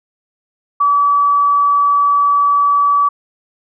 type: tone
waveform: sine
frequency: 1147 Hz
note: D6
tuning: 41 cents flat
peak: -9 dBFS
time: 0.8-3.09 s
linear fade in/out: 10 ms
effects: none